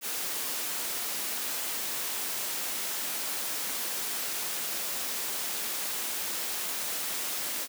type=high-pass noise; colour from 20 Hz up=white; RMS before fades=-33 dBFS; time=0.01-7.68 s; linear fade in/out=50 ms; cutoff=210 Hz; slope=12 dB/octave; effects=none